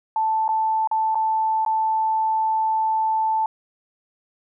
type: tone with dropouts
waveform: sine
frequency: 880 Hz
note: A5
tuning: in tune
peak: -18 dBFS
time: 0.16-3.46 s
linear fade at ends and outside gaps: 2 ms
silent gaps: 0.48-0.489 / 0.874-0.913 / 1.147-1.154 / 1.65-1.662 s
effects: none